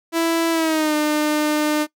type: tone with pitch glide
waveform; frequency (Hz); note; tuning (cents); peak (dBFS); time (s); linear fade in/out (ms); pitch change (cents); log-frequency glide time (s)
sawtooth; 331.1 to 301.9; E4 to D4; +8 to +48; -13; 0.12-1.87; 50; -160; 0.51-0.95
effects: noise-tail reverb RT60 0.1 s tail -20 dB re dry